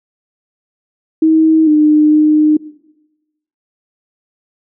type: tone with pitch steps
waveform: sine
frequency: 318.1 / 303.3 / 305.2 Hz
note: D#4 / D#4 / D#4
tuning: +38 / -44 / -33 cents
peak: -6 dBFS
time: 1.22-2.57 s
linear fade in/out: 5 ms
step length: 450 ms
effects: noise-tail reverb RT60 1.0 s tail -19 dB re dry